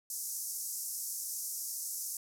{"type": "band-pass noise", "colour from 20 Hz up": "white", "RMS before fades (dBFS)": -39, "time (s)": [0.1, 2.17], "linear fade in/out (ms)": 2, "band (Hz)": [5400, 14000], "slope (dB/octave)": 48, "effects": []}